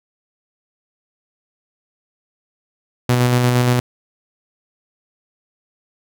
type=tone with tremolo; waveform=sawtooth; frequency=123.4 Hz; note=B2; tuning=1 cent flat; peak=-8 dBFS; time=3.09-3.8 s; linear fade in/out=5 ms; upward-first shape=square; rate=8.6 Hz; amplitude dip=25%; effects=none